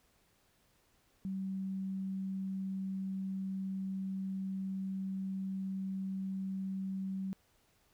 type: tone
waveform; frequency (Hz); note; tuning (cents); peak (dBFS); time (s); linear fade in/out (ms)
sine; 191.5; G3; -40; -35; 1.25-7.33; 0
effects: pink hiss -71 dBFS RMS until 7.93 s